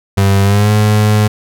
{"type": "tone with pitch glide", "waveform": "35% pulse", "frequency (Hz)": [98.3, 105.97], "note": ["G2", "G#2"], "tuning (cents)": [5, 35], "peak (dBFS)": -6, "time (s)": [0.17, 1.28], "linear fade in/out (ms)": 10, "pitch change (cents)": 130, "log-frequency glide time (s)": [0.42, 0.71], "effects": []}